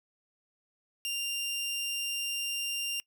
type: tone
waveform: sawtooth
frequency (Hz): 2790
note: F7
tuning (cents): -2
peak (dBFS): -28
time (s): 1.05-3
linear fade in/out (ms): 0
effects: noise-tail reverb RT60 0.1 s tail -24 dB re dry